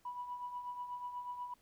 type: tone with tremolo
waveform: sine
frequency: 982 Hz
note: B5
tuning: 10 cents flat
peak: -37 dBFS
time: 0.05-1.54 s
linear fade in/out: 5 ms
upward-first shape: triangle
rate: 8.2 Hz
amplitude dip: 65%
effects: tanh soft clip ceiling -33 dBFS + pink hiss -71 dBFS RMS until 1.61 s